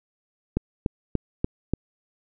click train, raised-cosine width 3 ms, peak -9 dBFS, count 5, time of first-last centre 0.57-1.736 s, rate 3.43 Hz, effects none

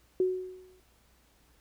sine tone with exponential decay, 370 Hz, F#4, in tune, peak -21 dBFS, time 0.2-0.8 s, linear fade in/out 2 ms, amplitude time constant 130 ms, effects added 60 Hz sine -66 dBFS peak until 1.6 s + pink hiss -66 dBFS RMS until 1.6 s

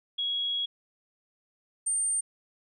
sine tone pair in turn, 3322 / 8787 Hz, G#7 / C#9, 0 / -16 cents, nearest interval octave + perfect fourth, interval 1684 cents, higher second, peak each -27 / -25 dBFS, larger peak second, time 0.18-0.66 / 1.86-2.21 s, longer first, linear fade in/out 10 ms, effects none

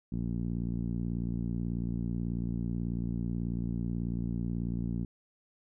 10% pulse tone with low-pass filter, 58.27 Hz, A#1, in tune, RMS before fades -33 dBFS, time 0.12-5.05 s, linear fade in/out 5 ms, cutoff 210 Hz, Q 1.7, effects none

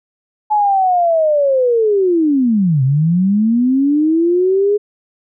sine linear two-way sweep, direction down then up, 858 to 127.6 to 418.9 Hz, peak -10 dBFS, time 0.5-4.78 s, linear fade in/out 20 ms, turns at 2.83 s, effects none

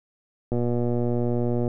click train, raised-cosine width 2 ms, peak -13 dBFS, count 140, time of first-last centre 0.52-1.678 s, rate 120 Hz, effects none

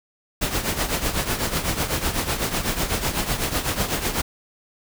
pink noise with tremolo, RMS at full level -21 dBFS, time 0.41-4.22 s, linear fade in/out 10 ms, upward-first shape triangle, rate 8 Hz, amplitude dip 75%, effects none

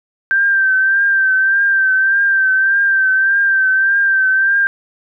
sine tone with vibrato, 1568 Hz, G6, in tune, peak -10 dBFS, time 0.31-4.67 s, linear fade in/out 0 ms, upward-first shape triangle, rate 1.7 Hz, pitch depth 46 cents each way, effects none

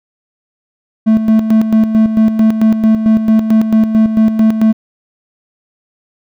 triangle tone with tremolo, 220 Hz, A3, in tune, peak -3 dBFS, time 1.06-4.73 s, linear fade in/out 20 ms, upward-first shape square, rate 4.5 Hz, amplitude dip 60%, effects none

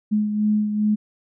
sine beating tone pair, 211 / 213.5 Hz, G#3 / G#3, +28 / +48 cents, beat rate 2.5 Hz, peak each -18 / -27 dBFS, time 0.11-0.96 s, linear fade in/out 20 ms, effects none

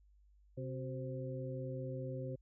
harmonic tone with a mistuned harmonic, 130.81 Hz, C3, in tune, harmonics 1 / 2 / 3 / 4, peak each -41 / -48 / -48 / -45 dBFS, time 0.57-2.36 s, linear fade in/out 10 ms, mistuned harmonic 3, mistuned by -71 cents, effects added 50 Hz sine -63 dBFS peak until 2.41 s

